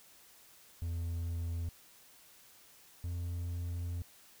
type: tone pair in turn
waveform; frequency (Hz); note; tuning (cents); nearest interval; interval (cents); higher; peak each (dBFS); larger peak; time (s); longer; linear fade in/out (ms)
triangle; 84.5 / 86.73; E2 / F2; +43 / -11; unison; 46; second; -32 / -33; first; 0.82-1.69 / 3.04-4.02; second; 0
effects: white hiss -60 dBFS RMS until 4.4 s